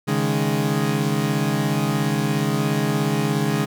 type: chord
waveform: 30% pulse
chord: C# suspended second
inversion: none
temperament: equal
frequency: 138.59 / 155.56 / 207.7 Hz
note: C#3 / D#3 / G#3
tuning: 0 / 0 / 0 cents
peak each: -21 dBFS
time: 0.07-3.66 s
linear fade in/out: 20 ms
effects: none